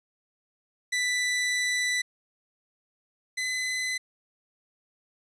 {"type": "tone pair in turn", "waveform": "sawtooth", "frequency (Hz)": [1983, 2019], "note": ["B6", "B6"], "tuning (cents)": [7, 38], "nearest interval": "unison", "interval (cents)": 31, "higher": "second", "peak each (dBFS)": [-21, -24], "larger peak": "first", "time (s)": [[0.92, 2.02], [3.37, 3.98]], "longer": "first", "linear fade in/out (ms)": 10, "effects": ["resampled to 22050 Hz"]}